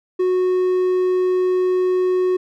triangle tone, 367.1 Hz, F#4, 14 cents flat, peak -13 dBFS, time 0.19-2.37 s, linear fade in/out 10 ms, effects none

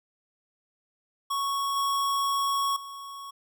square tone with level steps, 1108.7 Hz, C#6, in tune, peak -27 / -25 / -39 dBFS, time 1.3-3.31 s, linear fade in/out 10 ms, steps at 1.76 / 2.76 s, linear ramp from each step 5 ms, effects none

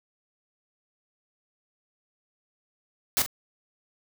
white noise with echo, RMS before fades -23 dBFS, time 3.17-3.22 s, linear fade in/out 0 ms, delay 42 ms, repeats 1, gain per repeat -11 dB, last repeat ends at 3.262 s, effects none

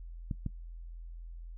clicks, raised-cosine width 5 ms, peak -22 dBFS, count 2, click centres 0.312 / 0.463 s, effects noise-tail reverb RT60 0.1 s tail -17 dB re dry + added 42 Hz sine -42 dBFS peak until 1.57 s

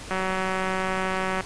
click train, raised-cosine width 0.5 ms, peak -12 dBFS, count 245, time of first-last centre 0.11-1.408 s, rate 188 Hz, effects pink hiss -39 dBFS RMS until 1.45 s + resampled to 22050 Hz

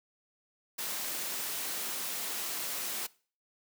white noise, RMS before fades -36 dBFS, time 0.78-3.07 s, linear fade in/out 10 ms, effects noise-tail reverb RT60 0.4 s tail -21 dB re dry + high-pass 200 Hz 12 dB/octave

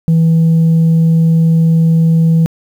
sine tone, 163.5 Hz, E3, 14 cents flat, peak -4 dBFS, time 0.08-2.46 s, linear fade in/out 0 ms, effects tanh soft clip ceiling -5 dBFS + 7-bit

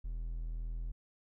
triangle tone, 41 Hz, E1, 9 cents flat, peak -34 dBFS, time 0.04-0.92 s, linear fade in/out 10 ms, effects none

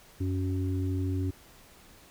harmonic tone, 93.3 Hz, F#2, 15 cents sharp, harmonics 1 / 3 / 4, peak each -28 / -33 / -40 dBFS, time 0.2-1.31 s, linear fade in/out 10 ms, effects pink hiss -55 dBFS RMS until 2.1 s

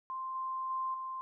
sine tone with level steps, 1046.5 Hz, C6, in tune, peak -36 / -34 / -32 / -37 dBFS, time 0.1-1.21 s, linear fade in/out 0 ms, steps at 0.35 / 0.7 / 0.94 s, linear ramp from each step 2 ms, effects none

